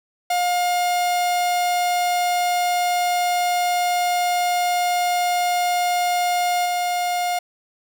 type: tone with level steps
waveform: 45% pulse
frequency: 711 Hz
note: F5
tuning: 31 cents sharp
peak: -18 / -20 dBFS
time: 0.3-7.39 s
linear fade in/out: 5 ms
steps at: 6.65 s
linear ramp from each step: 10 ms
effects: none